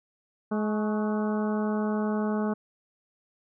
harmonic tone with a mistuned harmonic, 212.3 Hz, G#3, 38 cents sharp, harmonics 1 / 2 / 3 / 4 / 5 / 6 / 7, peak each -26 / -32 / -36 / -38 / -40 / -42 / -43 dBFS, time 0.51-2.54 s, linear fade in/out 10 ms, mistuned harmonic 5, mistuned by +64 cents, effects none

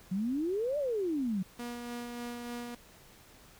sine exponential two-way sweep, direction up then down, 178.5 to 605 to 178.5 Hz, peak -29 dBFS, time 0.11-1.43 s, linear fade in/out 10 ms, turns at 0.78 s
sawtooth tone with tremolo, 240 Hz, B3, 49 cents flat, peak -33 dBFS, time 1.59-2.75 s, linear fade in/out 5 ms, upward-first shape sine, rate 3.4 Hz, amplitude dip 30%
effects pink hiss -57 dBFS RMS until 3.59 s

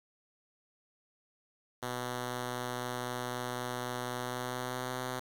5% pulse tone with pitch glide, 123.9 to 127.09 Hz, B2 to C3, +6 to -50 cents, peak -24 dBFS, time 1.82-5.2 s, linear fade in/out 10 ms, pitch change +44 cents, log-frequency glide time 4.16-4.97 s, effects 9-bit

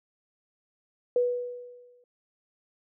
sine tone with exponential decay, 489.9 Hz, B4, 14 cents flat, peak -19 dBFS, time 1.16-2.04 s, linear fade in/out 2 ms, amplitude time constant 190 ms, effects none

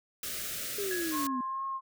white band-stop noise, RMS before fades -37 dBFS, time 0.23-1.27 s, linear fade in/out 2 ms, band 690 to 1200 Hz, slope 96 dB/octave
sine exponential sweep, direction down, 415.3 to 245.6 Hz, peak -32 dBFS, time 0.78-1.41 s, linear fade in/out 5 ms
sine tone with exponential decay, 1671 Hz, G#6, 10 cents sharp, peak -33 dBFS, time 0.91-1.74 s, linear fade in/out 2 ms, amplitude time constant 180 ms
sine tone with vibrato, 1067 Hz, C6, 34 cents sharp, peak -32 dBFS, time 1.11-1.81 s, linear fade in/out 50 ms, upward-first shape triangle, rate 2.3 Hz, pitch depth 24 cents each way
effects none

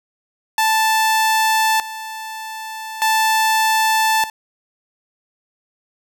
sawtooth tone with tremolo, 880 Hz, A5, in tune, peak -10 dBFS, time 0.58-4.3 s, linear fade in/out 2 ms, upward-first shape square, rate 0.41 Hz, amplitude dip 80%, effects none

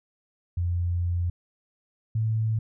sine tone pair in turn, 87.31 / 110.63 Hz, F2 / A2, 0 / +10 cents, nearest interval major third, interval 410 cents, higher second, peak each -23 / -22 dBFS, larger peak second, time 0.57-1.3 / 2.15-2.59 s, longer first, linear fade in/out 5 ms, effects none

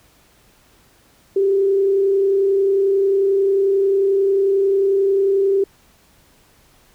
sine tone with frequency modulation, 392 Hz, G4, in tune, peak -13 dBFS, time 1.36-5.64 s, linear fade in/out 5 ms, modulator 31.2 Hz, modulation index 0.3, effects pink hiss -54 dBFS RMS until 6.94 s

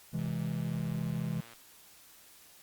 triangle chord, C augmented, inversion none, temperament equal with one note detuned, 130.81 / 164.81 / 208.9 Hz, C3 / E3 / G#3, 0 / 0 / +10 cents, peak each -35 / -32 / -36 dBFS, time 0.13-1.41 s, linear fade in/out 10 ms
click train, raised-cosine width 0.3 ms, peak -36 dBFS, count 157, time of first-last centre 0.19-1.535 s, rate 116 Hz
effects white hiss -57 dBFS RMS until 2.62 s + Opus 48 kbps

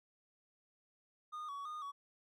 triangle tone with vibrato, 1174.7 Hz, D6, in tune, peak -40 dBFS, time 1.32-1.92 s, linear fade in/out 20 ms, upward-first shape square, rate 3 Hz, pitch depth 73 cents each way, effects none

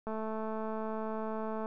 click train, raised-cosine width 1 ms, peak -25 dBFS, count 349, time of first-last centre 0.07-1.659 s, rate 219 Hz, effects none

